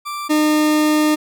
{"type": "tone pair in turn", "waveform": "40% pulse", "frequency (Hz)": [1174.7, 304.6], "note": ["D6", "D#4"], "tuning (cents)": [0, -37], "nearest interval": "octave + major seventh", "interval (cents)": 2337, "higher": "first", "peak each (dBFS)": [-23, -12], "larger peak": "second", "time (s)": [[0.05, 0.29], [0.29, 1.16]], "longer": "second", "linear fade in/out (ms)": 20, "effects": []}